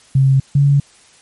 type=tone pair in turn; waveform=sine; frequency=134.6 / 141.35 Hz; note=C3 / C#3; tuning=+49 / +34 cents; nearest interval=minor second; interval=85 cents; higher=second; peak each=-8 dBFS; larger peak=neither; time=0.15-0.4 / 0.55-0.8 s; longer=neither; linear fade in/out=5 ms; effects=white hiss -48 dBFS RMS until 1.21 s + MP3 48 kbps